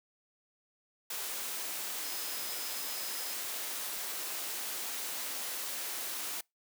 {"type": "tone in noise", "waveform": "sine", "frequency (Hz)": 5080, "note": "D#8", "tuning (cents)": 35, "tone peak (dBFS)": -45, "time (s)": [2.04, 3.34], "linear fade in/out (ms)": 5, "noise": "white", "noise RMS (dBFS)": -38, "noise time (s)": [1.1, 6.41], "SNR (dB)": -10, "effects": ["noise-tail reverb RT60 0.2 s tail -26 dB re dry", "high-pass 300 Hz 12 dB/octave"]}